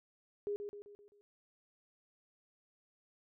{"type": "tone with echo", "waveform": "sine", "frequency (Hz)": 409.7, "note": "G#4", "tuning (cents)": -24, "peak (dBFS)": -34, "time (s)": [0.47, 0.56], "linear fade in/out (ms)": 0, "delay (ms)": 130, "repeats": 5, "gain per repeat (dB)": -6, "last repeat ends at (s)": 1.21, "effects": []}